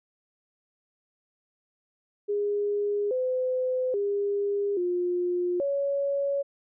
sine tone with pitch steps, 410.5 / 510 / 404.5 / 355.1 / 560 Hz, G#4 / C5 / G#4 / F4 / C#5, -20 / -44 / -46 / +29 / +18 cents, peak -24 dBFS, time 2.28-6.43 s, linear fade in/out 20 ms, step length 830 ms, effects none

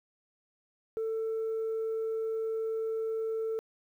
sine tone, 445.3 Hz, A4, 21 cents sharp, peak -28 dBFS, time 0.97-3.59 s, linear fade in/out 0 ms, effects tanh soft clip ceiling -28 dBFS + 11-bit

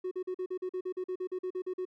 triangle tone bursts, 368.2 Hz, F#4, 8 cents flat, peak -29 dBFS, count 16, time 0.04-1.853 s, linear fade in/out 10 ms, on 73 ms, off 43 ms, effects tanh soft clip ceiling -27 dBFS

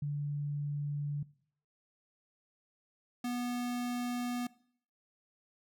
sine / square tone pair in turn, 145.2 / 244.2 Hz, D3 / B3, -19 / -19 cents, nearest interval major sixth, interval 900 cents, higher second, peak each -32 / -34 dBFS, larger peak first, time 0.02-1.23 / 3.24-4.47 s, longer second, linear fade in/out 5 ms, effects noise-tail reverb RT60 0.6 s tail -21 dB re dry

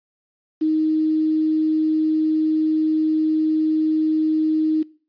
sine tone with quantisation, 312.8 Hz, D#4, 9 cents sharp, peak -16 dBFS, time 0.61-4.83 s, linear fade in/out 10 ms, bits 7, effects noise-tail reverb RT60 0.4 s tail -21 dB re dry + resampled to 11025 Hz

